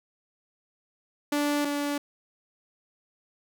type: tone pair in turn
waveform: sawtooth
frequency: 291.5 / 288.5 Hz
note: D4 / D4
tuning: -13 / -31 cents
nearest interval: unison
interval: 18 cents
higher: first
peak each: -20 / -23 dBFS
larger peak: first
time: 1.32-1.65 / 1.65-1.98 s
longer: neither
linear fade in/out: 5 ms
effects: none